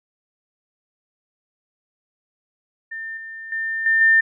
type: tone with level steps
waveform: sine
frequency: 1800 Hz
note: A6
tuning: 39 cents sharp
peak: -28 / -32 / -22 / -14 / -11 dBFS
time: 2.91-4.21 s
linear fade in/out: 10 ms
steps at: 3.17 / 3.52 / 3.86 / 4.01 s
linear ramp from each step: 2 ms
effects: none